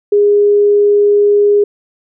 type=tone; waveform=sine; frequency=410.6 Hz; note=G#4; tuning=20 cents flat; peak=-6 dBFS; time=0.12-1.64 s; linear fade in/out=5 ms; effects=none